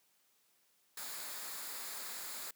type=noise with comb filter; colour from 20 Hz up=white; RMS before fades=-44 dBFS; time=0.97-2.51 s; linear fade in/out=5 ms; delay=0.34 ms; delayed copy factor=-0.5; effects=white hiss -73 dBFS RMS until 2.55 s + high-pass 150 Hz 12 dB/octave